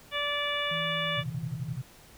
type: harmonic tone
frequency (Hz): 581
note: D5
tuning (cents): -19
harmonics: 1 / 2 / 3 / 4 / 5 / 6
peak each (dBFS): -35 / -35 / -35 / -35 / -35 / -35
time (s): 0.11-1.24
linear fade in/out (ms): 50
type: tone with pitch glide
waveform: sine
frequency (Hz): 163.9 to 162.02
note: E3 to E3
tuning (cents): -10 to -30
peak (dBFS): -36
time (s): 0.71-1.76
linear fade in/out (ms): 5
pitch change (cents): -20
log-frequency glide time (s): 0.87-1.22
type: tone bursts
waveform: sine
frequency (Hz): 128.1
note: C3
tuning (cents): -36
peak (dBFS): -30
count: 8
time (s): 1.17-1.819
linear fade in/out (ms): 10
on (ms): 54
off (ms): 31
effects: pink hiss -54 dBFS RMS until 2.17 s